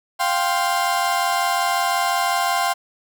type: chord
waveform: 35% pulse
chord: F suspended second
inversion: none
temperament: equal with one note detuned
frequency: 698.5 / 784 / 1049.5 Hz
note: F5 / G5 / C6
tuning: 0 / 0 / +5 cents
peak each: -21 dBFS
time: 0.19-2.74 s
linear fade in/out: 20 ms
effects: none